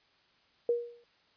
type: tone with exponential decay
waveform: sine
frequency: 475.3 Hz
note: A#4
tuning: 34 cents sharp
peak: -22 dBFS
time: 0.69-1.04 s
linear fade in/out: 2 ms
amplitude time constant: 75 ms
effects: white hiss -67 dBFS RMS until 1.36 s + resampled to 11025 Hz